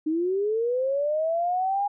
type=linear sweep; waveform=sine; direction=up; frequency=303.2 to 821 Hz; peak=-22 dBFS; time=0.06-1.88 s; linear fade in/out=10 ms; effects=none